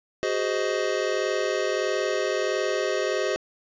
square chord, Ab dominant seventh, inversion third, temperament just, 373.8 / 415.3 / 519.1 / 623 Hz, Gb4 / Ab4 / C5 / Eb5, +18 / 0 / -14 / +2 cents, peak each -30 dBFS, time 0.23-3.36 s, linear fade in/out 0 ms, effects resampled to 16000 Hz + 10-bit

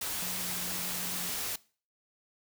sine tone in noise, 179.8 Hz, F#3, 49 cents flat, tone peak -43 dBFS, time 0.22-1.3 s, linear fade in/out 5 ms, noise white, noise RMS -35 dBFS, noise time 0.01-1.56 s, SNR -11 dB, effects noise-tail reverb RT60 0.4 s tail -21 dB re dry

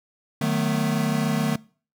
square chord, B dominant seventh, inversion first, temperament equal with one note detuned, 152.8 / 185 / 220 / 246.9 Hz, D#3 / F#3 / A3 / B3, -31 / 0 / 0 / 0 cents, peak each -26 / -30 / -26 / -30 dBFS, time 0.41-1.56 s, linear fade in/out 5 ms, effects noise-tail reverb RT60 0.4 s tail -22 dB re dry

